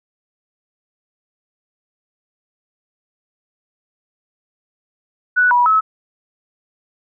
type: tone with pitch steps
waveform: sine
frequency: 1479 / 972 / 1293 Hz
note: F#6 / B5 / E6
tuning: -1 / -28 / -34 cents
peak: -10 dBFS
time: 5.36-5.81 s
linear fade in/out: 20 ms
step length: 150 ms
effects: none

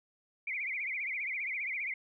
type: tone with vibrato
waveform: sine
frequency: 2217 Hz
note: C#7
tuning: in tune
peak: -33 dBFS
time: 0.47-1.94 s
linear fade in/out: 5 ms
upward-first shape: triangle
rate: 15 Hz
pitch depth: 190 cents each way
effects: none

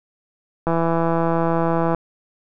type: click train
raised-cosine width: 1 ms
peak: -7 dBFS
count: 213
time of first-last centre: 0.67-1.947 s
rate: 166 Hz
effects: none

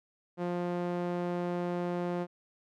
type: tone with band-pass filter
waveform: sawtooth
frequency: 175.9 Hz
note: F3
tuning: 13 cents sharp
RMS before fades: -33 dBFS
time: 0.37-2.27 s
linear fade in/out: 50 ms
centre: 470 Hz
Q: 0.78
effects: none

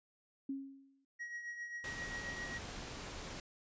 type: tone with exponential decay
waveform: sine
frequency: 272.5 Hz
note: C#4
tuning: 29 cents flat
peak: -35 dBFS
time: 0.49-1.05 s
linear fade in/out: 5 ms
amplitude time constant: 120 ms
type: tone with tremolo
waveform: triangle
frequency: 1901 Hz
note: A#6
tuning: 33 cents sharp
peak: -38 dBFS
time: 1.19-2.59 s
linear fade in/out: 20 ms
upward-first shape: triangle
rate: 7.5 Hz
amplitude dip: 60%
type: noise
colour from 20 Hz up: pink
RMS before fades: -46 dBFS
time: 1.84-3.4 s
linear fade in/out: 2 ms
effects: resampled to 16000 Hz

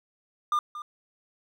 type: tone with echo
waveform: triangle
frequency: 1204 Hz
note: D6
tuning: 43 cents sharp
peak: -20 dBFS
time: 0.52-0.59 s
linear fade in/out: 2 ms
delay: 230 ms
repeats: 1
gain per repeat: -13 dB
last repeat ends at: 0.82 s
effects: none

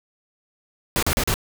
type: noise bursts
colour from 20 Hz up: pink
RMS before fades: -21 dBFS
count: 4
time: 0.96-1.341 s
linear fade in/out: 0 ms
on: 66 ms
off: 39 ms
effects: none

